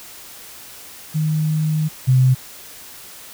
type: tone pair in turn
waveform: sine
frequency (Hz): 155.4 / 129.03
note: D#3 / C3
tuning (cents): -2 / -24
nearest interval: minor third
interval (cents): 322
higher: first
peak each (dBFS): -16 / -10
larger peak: second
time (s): 1.14-1.89 / 2.07-2.35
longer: first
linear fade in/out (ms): 20
effects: white hiss -39 dBFS RMS until 3.33 s